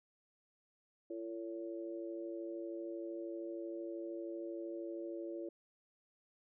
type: harmonic tone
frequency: 112.9 Hz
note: A2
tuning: 45 cents sharp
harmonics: 3 / 4 / 5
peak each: -42 / -50 / -47 dBFS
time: 1.1-5.49 s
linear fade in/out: 5 ms
effects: none